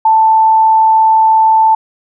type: tone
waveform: sine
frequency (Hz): 883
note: A5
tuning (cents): +6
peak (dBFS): -5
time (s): 0.05-1.75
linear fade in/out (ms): 5
effects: none